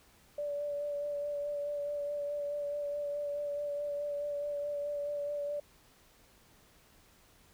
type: tone with vibrato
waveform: sine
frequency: 580 Hz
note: D5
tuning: 22 cents flat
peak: -33 dBFS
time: 0.38-5.6 s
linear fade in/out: 5 ms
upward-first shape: sine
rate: 4.7 Hz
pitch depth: 18 cents each way
effects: pink hiss -63 dBFS RMS until 7.53 s